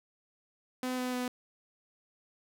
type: tone with pitch steps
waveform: sawtooth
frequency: 253.9 / 251.6 / 249.3 Hz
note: B3 / B3 / B3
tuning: +48 / +32 / +16 cents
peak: -28 dBFS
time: 0.83-1.28 s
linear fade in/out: 2 ms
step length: 150 ms
effects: none